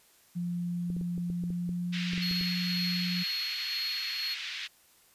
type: tone with pitch glide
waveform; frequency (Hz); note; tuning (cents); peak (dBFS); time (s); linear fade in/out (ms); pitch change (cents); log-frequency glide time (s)
sine; 174.61 to 178.07; F3 to F3; 0 to +34; -30; 0.35-3.24; 20; +34; 1.42-2.36
type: clicks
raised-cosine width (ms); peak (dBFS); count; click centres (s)
3; -29; 12; 0.902 / 0.966 / 1.012 / 1.179 / 1.301 / 1.438 / 1.504 / 1.692 / 2.134 / 2.179 / 2.312 / 2.411
type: band-pass noise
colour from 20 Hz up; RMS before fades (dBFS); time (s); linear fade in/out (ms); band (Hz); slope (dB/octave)
pink; -38; 1.92-4.68; 20; 2000 to 4300; 24
type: tone with tremolo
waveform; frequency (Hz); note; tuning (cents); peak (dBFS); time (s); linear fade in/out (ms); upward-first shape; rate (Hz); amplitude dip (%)
triangle; 4300; C8; +47; -30; 2.21-4.35; 20; sine; 2; 35
effects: white hiss -62 dBFS RMS until 5.14 s + resampled to 32000 Hz